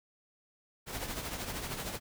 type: noise with tremolo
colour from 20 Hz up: pink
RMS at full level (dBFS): -36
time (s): 0.86-2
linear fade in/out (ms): 50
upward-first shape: triangle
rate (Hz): 13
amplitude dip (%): 60
effects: none